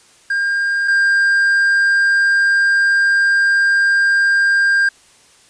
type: tone pair in turn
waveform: triangle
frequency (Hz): 1606 / 1598.5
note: G6 / G6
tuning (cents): +41 / +33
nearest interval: unison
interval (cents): 8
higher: first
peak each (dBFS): -13 / -9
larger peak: second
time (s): 0.3-0.88 / 0.88-4.89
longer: second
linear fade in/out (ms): 5
effects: white hiss -49 dBFS RMS until 5.49 s + resampled to 22050 Hz